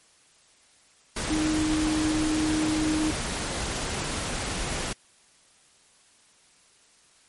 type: tone in noise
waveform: sine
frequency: 310 Hz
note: D#4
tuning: 6 cents flat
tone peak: -23 dBFS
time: 1.3-3.11 s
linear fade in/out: 5 ms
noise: pink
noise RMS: -30 dBFS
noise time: 1.16-4.93 s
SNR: +4 dB
effects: white hiss -59 dBFS RMS until 7.28 s + MP3 48 kbps